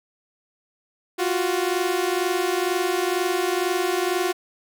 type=tone pair together; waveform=sawtooth; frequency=349.5 / 371.6 Hz; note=F4 / F#4; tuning=+1 / +7 cents; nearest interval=minor second; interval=106 cents; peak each=-20 dBFS; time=1.18-4.33 s; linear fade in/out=20 ms; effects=none